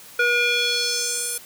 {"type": "tone with band-pass filter sweep", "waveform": "square", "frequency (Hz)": 481.1, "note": "B4", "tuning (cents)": -45, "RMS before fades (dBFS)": -22, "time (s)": [0.19, 1.38], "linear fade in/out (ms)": 5, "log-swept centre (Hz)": [1700, 11000], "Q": 2.2, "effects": ["white hiss -44 dBFS RMS until 1.45 s", "high-pass 60 Hz 12 dB/octave"]}